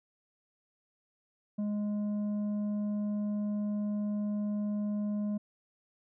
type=tone with tanh clipping; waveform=sine; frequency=207.7 Hz; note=G#3; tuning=in tune; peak=-31 dBFS; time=1.58-5.38 s; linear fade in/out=10 ms; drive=6 dB; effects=none